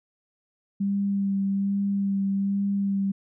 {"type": "tone with vibrato", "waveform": "sine", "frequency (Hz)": 197.8, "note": "G3", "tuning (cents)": 16, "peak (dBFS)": -22, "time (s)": [0.8, 3.12], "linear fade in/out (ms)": 10, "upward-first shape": "sine", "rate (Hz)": 1.2, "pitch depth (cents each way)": 16, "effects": []}